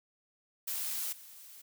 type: noise with level steps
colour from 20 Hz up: blue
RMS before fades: -36 / -52 dBFS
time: 0.67-1.62 s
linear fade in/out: 10 ms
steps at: 1.12 s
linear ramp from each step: 10 ms
effects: none